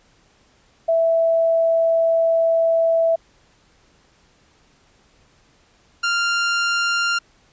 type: tone pair in turn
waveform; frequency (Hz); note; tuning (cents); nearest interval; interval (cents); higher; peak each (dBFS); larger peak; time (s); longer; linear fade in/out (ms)
sine / sawtooth; 659.3 / 1393; E5 / F6; 0 / -5; octave + minor second; 1295; second; -14 / -14; neither; 0.88-3.16 / 6.03-7.19; first; 10
effects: pink hiss -57 dBFS RMS until 7.52 s + resampled to 16000 Hz